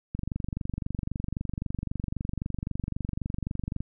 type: click train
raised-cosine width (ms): 5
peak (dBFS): -18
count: 88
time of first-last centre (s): 0.15-3.805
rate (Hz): 23.8
effects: none